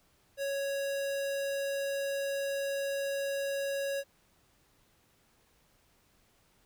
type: tone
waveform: square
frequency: 554.4 Hz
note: C#5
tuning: in tune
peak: -32 dBFS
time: 0.37-4.04 s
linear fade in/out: 50 ms
effects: pink hiss -68 dBFS RMS until 6.65 s